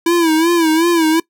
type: tone with vibrato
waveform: square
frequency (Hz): 329.6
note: E4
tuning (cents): 0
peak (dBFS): -11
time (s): 0.06-1.2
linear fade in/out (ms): 5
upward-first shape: sine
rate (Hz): 2.7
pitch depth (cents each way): 89
effects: noise-tail reverb RT60 0.1 s tail -21 dB re dry